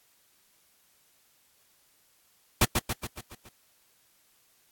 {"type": "noise with echo", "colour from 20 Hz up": "pink", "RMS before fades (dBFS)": -20, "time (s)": [2.61, 2.65], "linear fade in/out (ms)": 5, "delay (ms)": 140, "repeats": 6, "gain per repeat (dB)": -5, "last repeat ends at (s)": 3.49, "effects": ["white hiss -65 dBFS RMS until 4.71 s", "AAC 64 kbps"]}